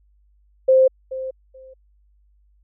sine tone with echo, 523.3 Hz, C5, in tune, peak -10 dBFS, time 0.68-0.88 s, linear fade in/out 10 ms, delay 430 ms, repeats 2, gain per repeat -15 dB, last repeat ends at 1.74 s, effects added 50 Hz sine -55 dBFS peak until 2.63 s

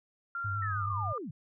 sine tone with pitch glide, 1384 to 1204.8 Hz, F6 to D6, -16 to +44 cents, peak -33 dBFS, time 0.35-1.18 s, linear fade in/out 2 ms, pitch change -240 cents, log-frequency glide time 0.54-0.82 s
sine tone with vibrato, 100.2 Hz, G2, 38 cents sharp, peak -33 dBFS, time 0.44-1.13 s, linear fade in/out 10 ms, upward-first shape square, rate 9.4 Hz, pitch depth 56 cents each way
sine linear sweep, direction down, 1863 to 118.3 Hz, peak -37 dBFS, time 0.62-1.31 s, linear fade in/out 5 ms
effects none

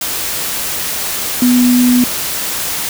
sine tone in noise, 246.9 Hz, B3, in tune, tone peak -7 dBFS, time 1.42-2.04 s, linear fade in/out 2 ms, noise white, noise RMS -19 dBFS, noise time 0.01-2.89 s, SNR +9 dB, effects none

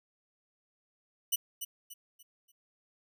5% pulse tone with echo, 2960 Hz, F#7, in tune, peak -18 dBFS, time 1.32-1.36 s, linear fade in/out 10 ms, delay 290 ms, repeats 4, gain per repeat -9 dB, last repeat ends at 2.52 s, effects none

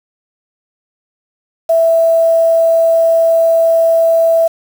sine tone with quantisation, 659.3 Hz, E5, in tune, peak -7 dBFS, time 1.69-4.48 s, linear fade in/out 10 ms, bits 5, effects none

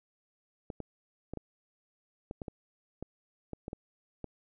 clicks, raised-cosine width 2 ms, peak -25 dBFS, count 12, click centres 0.702 / 0.803 / 1.336 / 1.373 / 2.311 / 2.418 / 2.482 / 3.026 / 3.533 / 3.681 / 3.731 / 4.243 s, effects none

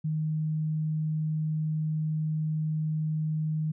sine tone, 155.56 Hz, D#3, in tune, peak -26 dBFS, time 0.04-3.72 s, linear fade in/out 10 ms, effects none

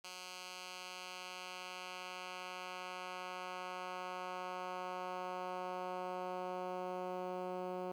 10% pulse tone with band-pass filter sweep, 182.5 Hz, F#3, 24 cents flat, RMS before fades -44 dBFS, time 0.04-7.92 s, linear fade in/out 5 ms, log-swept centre 4500 to 440 Hz, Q 0.81, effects 11-bit

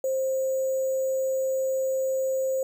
sine tone with sample-and-hold, 528 Hz, C5, 16 cents sharp, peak -23 dBFS, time 0.04-2.63 s, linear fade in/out 2 ms, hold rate 7350 Hz, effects none

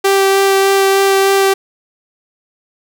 sawtooth tone with vibrato, 390.4 Hz, G4, 7 cents flat, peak -5 dBFS, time 0.04-1.54 s, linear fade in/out 10 ms, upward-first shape sine, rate 3.3 Hz, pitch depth 9 cents each way, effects none

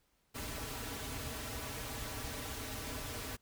pink noise with comb filter, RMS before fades -42 dBFS, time 0.34-3.37 s, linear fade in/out 20 ms, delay 5.6 ms, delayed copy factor -0.85, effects pink hiss -75 dBFS RMS until 3.41 s

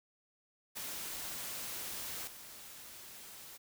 white noise with level steps, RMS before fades -42 / -51 dBFS, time 0.75-3.58 s, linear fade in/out 20 ms, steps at 2.27 s, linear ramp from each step 5 ms, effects none

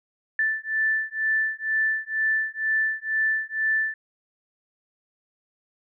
sine beating tone pair, 1760 / 1762.1 Hz, A6 / A6, 0 / +2 cents, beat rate 2.1 Hz, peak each -25 dBFS, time 0.39-3.94 s, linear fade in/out 2 ms, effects none

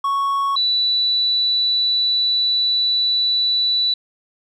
triangle / sine tone pair in turn, 1108.7 / 3960 Hz, C#6 / B7, 0 / +4 cents, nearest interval octave + minor seventh, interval 2204 cents, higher second, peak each -15 dBFS, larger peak neither, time 0.04-0.56 / 0.56-3.94 s, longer second, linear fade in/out 5 ms, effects none

